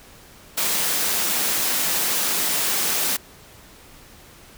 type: high-pass noise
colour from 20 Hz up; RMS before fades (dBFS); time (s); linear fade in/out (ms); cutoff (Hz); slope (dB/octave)
white; -22; 0.57-3.17; 10; 150; 48
effects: pink hiss -47 dBFS RMS until 4.57 s